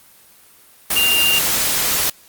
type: tone in noise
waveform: sine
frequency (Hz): 2794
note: F7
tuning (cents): 0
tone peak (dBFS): -14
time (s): 0.96-1.39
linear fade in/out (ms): 5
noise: white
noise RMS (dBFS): -18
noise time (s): 0.9-2.1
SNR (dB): +1
effects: white hiss -48 dBFS RMS until 2.28 s + Opus 32 kbps